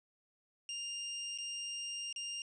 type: tone with dropouts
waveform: 25% pulse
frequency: 2803 Hz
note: F7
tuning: 6 cents sharp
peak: -35 dBFS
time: 0.69-2.42 s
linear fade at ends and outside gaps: 1 ms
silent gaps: 1.377-1.385 / 2.127-2.161 s
effects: resampled to 22050 Hz